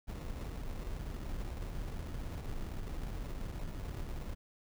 brown noise with sample-and-hold, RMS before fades -40 dBFS, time 0.07-4.35 s, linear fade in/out 20 ms, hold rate 1575 Hz, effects none

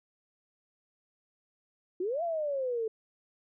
sine exponential two-way sweep, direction up then down, 343.6 to 698.5 to 434.1 Hz, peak -29 dBFS, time 2-2.88 s, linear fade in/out 5 ms, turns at 2.23 s, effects none

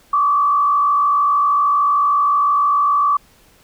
sine tone with frequency modulation, 1153 Hz, D6, 32 cents flat, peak -12 dBFS, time 0.13-3.17 s, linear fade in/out 5 ms, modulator 53.2 Hz, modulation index 0.71, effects pink hiss -52 dBFS RMS until 3.63 s

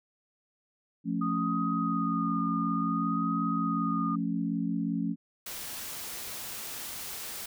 sine chord, F augmented, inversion none, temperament equal, 174.61 / 220 / 277.2 Hz, F3 / A3 / C#4, 0 / 0 / 0 cents, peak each -32 dBFS, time 1.04-5.16 s, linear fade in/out 50 ms
sine tone with vibrato, 1236 Hz, D#6, 12 cents flat, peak -31 dBFS, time 1.21-4.16 s, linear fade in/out 10 ms, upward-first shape sine, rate 0.57 Hz, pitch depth 28 cents each way
white noise, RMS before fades -39 dBFS, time 5.46-7.46 s, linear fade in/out 5 ms
effects none

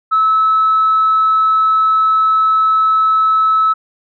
sine tone, 1300 Hz, E6, 24 cents flat, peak -8 dBFS, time 0.11-3.74 s, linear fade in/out 20 ms, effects tanh soft clip ceiling -5 dBFS

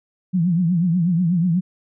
sine tone with vibrato, 173.6 Hz, F3, 10 cents flat, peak -15 dBFS, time 0.33-1.61 s, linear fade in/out 20 ms, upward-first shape triangle, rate 8.2 Hz, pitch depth 150 cents each way, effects none

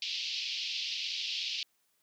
pink band-pass noise, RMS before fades -36 dBFS, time 0.02-1.63 s, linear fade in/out 2 ms, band 2600 to 5200 Hz, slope 48 dB/octave, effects white hiss -74 dBFS RMS until 2.02 s + high-pass 100 Hz 12 dB/octave

